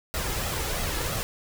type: noise with flanger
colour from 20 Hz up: pink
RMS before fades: -29 dBFS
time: 0.14-1.23 s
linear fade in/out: 0 ms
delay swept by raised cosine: 1.5 to 2.38 ms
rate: 3 Hz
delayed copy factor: +0.55
effects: none